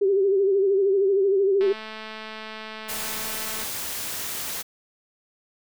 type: tone with vibrato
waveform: sine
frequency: 392 Hz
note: G4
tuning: in tune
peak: -17 dBFS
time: 0.01-1.73 s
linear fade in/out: 10 ms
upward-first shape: sine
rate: 13 Hz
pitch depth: 65 cents each way
type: click train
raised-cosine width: 0.3 ms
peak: -21 dBFS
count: 443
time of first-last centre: 1.61-3.638 s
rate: 218 Hz
type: noise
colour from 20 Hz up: white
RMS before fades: -31 dBFS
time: 2.88-4.63 s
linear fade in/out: 20 ms
effects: none